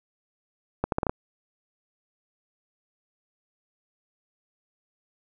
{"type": "accelerating click train", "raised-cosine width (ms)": 1, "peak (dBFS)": -10, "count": 6, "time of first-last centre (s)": [0.84, 1.095], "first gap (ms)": 82, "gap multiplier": 0.76, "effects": []}